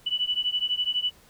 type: beating tone pair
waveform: sine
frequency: 2960 / 2972 Hz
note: F#7 / F#7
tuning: 0 / +7 cents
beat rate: 12 Hz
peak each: -27 dBFS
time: 0.06-1.11 s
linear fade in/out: 10 ms
effects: pink hiss -56 dBFS RMS until 1.29 s